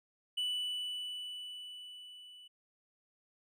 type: tone with level ramp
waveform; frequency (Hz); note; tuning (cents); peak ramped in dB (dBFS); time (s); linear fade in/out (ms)
triangle; 2971; F#7; +6; -30 to -51; 0.37-2.48; 10
effects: none